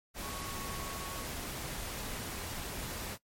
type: tone in noise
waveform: sine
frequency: 1108.7 Hz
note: C#6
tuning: in tune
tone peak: -45 dBFS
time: 0.21-1.26 s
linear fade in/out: 50 ms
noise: pink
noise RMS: -40 dBFS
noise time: 0.14-3.18 s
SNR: -8 dB
effects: noise-tail reverb RT60 0.1 s tail -19 dB re dry + MP3 64 kbps